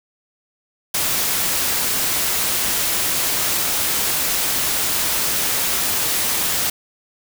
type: noise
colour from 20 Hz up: white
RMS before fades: -20 dBFS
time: 0.94-6.7 s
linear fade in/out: 5 ms
effects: none